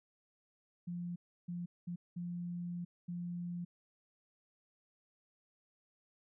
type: tone bursts at uneven times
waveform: sine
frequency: 174.61 Hz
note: F3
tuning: in tune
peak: -38 dBFS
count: 5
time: 0.87-1.16 / 1.48-1.66 / 1.87-1.96 / 2.16-2.85 / 3.08-3.65 s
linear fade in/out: 10 ms
effects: none